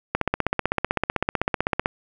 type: click train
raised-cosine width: 0.5 ms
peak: -5 dBFS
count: 28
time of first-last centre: 0.15-1.859 s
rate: 15.8 Hz
effects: none